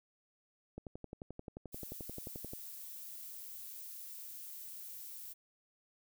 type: click train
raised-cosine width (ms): 2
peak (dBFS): -31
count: 21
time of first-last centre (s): 0.78-2.534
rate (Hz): 11.4
type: noise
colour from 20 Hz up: violet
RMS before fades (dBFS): -48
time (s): 1.72-5.34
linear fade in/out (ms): 20
effects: none